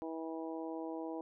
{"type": "harmonic tone", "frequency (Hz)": 162, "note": "E3", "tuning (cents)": -30, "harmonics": [2, 3, 4, 5, 6], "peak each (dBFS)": [-41, -45, -47, -49, -51], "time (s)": [0.02, 1.21], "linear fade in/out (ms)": 0, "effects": []}